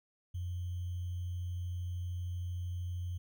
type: tone with sample-and-hold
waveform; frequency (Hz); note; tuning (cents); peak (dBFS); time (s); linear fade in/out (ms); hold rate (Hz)
sine; 88.7; F2; +27; -35; 0.34-3.18; 10; 3150
effects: none